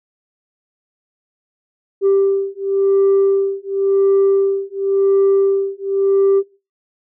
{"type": "beating tone pair", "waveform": "sine", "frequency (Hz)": [392, 392.93], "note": ["G4", "G4"], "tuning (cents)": [0, 4], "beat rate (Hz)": 0.93, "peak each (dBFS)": -14, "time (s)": [2.01, 6.43], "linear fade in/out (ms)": 50, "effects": ["noise-tail reverb RT60 0.3 s tail -18 dB re dry", "tanh soft clip ceiling -8 dBFS"]}